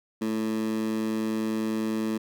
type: tone with high-pass filter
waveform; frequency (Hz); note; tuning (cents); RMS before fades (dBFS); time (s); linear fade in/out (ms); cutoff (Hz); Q
15% pulse; 110; A2; 0; -28; 0.21-2.18; 10; 250; 4.5
effects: none